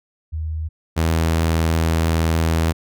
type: tone pair in turn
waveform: sine / sawtooth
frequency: 78.8 / 81.53 Hz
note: D#2 / E2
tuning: +23 / -19 cents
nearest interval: minor second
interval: 58 cents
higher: second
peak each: -22 / -12 dBFS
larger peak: second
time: 0.32-0.69 / 0.96-2.73 s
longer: second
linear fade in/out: 20 ms
effects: none